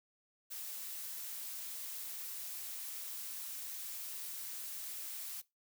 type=noise; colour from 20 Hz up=blue; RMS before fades=-44 dBFS; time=0.5-5.42 s; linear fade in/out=20 ms; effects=noise-tail reverb RT60 0.2 s tail -20 dB re dry